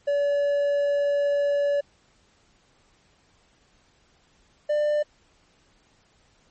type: tone pair in turn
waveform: triangle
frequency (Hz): 572 / 595.3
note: D5 / D5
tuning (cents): -46 / +23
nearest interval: minor second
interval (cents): 69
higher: second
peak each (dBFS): -18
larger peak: neither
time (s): 0.07-1.81 / 4.69-5.03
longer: first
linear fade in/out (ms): 10
effects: pink hiss -62 dBFS RMS until 6.5 s + MP3 32 kbps